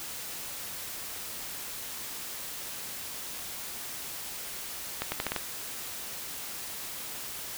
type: accelerating click train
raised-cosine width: 0.3 ms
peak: -13 dBFS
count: 6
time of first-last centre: 5.02-5.363 s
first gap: 100 ms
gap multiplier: 0.81
effects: white hiss -39 dBFS RMS until 7.57 s